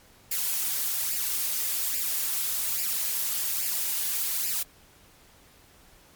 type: noise with flanger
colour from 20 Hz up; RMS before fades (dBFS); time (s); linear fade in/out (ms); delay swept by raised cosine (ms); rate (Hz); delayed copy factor
blue; -28; 0.31-4.63; 5; 0.4 to 5.3; 1.2; +0.65
effects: pink hiss -56 dBFS RMS until 6.15 s + MP3 96 kbps